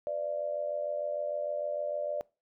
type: tone with amplitude modulation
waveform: sine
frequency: 590 Hz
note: D5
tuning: 8 cents sharp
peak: -27 dBFS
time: 0.07-2.21 s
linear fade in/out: 0 ms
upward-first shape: sine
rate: 86.6 Hz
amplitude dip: 75%
effects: noise-tail reverb RT60 0.3 s tail -23 dB re dry